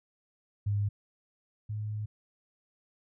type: tone pair in turn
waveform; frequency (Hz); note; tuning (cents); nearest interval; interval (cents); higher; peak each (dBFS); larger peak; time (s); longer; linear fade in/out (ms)
sine; 102.2 / 106.3; G#2 / G#2; -27 / +41; minor second; 68; second; -26 / -32; first; 0.66-0.89 / 1.69-2.06; second; 10
effects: none